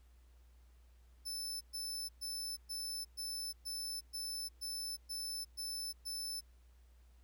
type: tone bursts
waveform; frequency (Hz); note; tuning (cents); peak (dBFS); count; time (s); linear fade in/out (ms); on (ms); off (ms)
sawtooth; 5274; E8; 0; -37; 11; 1.25-6.41; 20; 360; 120
effects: added 60 Hz sine -60 dBFS peak until 7.23 s + pink hiss -75 dBFS RMS until 7.23 s